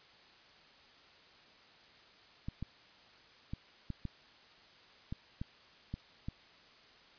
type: clicks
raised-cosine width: 5 ms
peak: -26 dBFS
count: 9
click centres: 2.485 / 2.626 / 3.535 / 3.903 / 4.053 / 5.125 / 5.415 / 5.94 / 6.285 s
effects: white hiss -60 dBFS RMS until 7.18 s + resampled to 11025 Hz